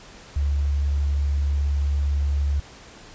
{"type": "tone", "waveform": "sine", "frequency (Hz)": 71.3, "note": "C#2", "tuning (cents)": 49, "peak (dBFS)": -19, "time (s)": [0.36, 2.6], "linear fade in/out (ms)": 5, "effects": ["pink hiss -45 dBFS RMS until 3.14 s", "resampled to 16000 Hz"]}